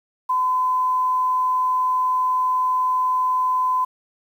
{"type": "tone", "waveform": "sine", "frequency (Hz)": 1016, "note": "B5", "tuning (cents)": 49, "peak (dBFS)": -17, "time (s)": [0.29, 3.85], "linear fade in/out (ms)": 10, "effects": ["8-bit"]}